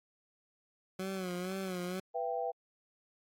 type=tone with vibrato; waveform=20% pulse; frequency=185 Hz; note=F#3; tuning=in tune; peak=-31 dBFS; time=0.99-2 s; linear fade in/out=5 ms; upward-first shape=sine; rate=2.1 Hz; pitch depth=73 cents each way
type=chord; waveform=sine; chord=E minor; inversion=second; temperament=equal with one note detuned; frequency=493.9 / 671.6 / 784 Hz; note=B4 / E5 / G5; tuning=0 / +32 / 0 cents; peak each=-37 dBFS; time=2.14-2.52 s; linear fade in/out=20 ms
effects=AAC 64 kbps